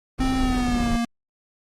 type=noise; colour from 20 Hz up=brown; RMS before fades=-26 dBFS; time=0.18-0.97 s; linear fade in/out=10 ms
type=tone with pitch glide; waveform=square; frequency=261.6 to 234.4 Hz; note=C4 to A#3; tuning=0 to +10 cents; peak=-22 dBFS; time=0.2-1.05 s; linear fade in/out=5 ms; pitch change=-190 cents; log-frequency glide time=0.37-0.9 s
effects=low-pass 9000 Hz 12 dB/octave + Opus 32 kbps